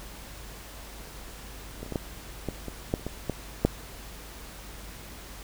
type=clicks; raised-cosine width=2 ms; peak=-23 / -29 / -20 / -14 / -16 / -22 / -11 / -30 / -19 / -14 / -6 dBFS; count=11; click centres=1.83 / 1.863 / 1.923 / 1.958 / 2.487 / 2.683 / 2.939 / 2.996 / 3.066 / 3.297 / 3.65 s; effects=added 50 Hz sine -45 dBFS peak until 5.43 s + pink hiss -45 dBFS RMS until 5.43 s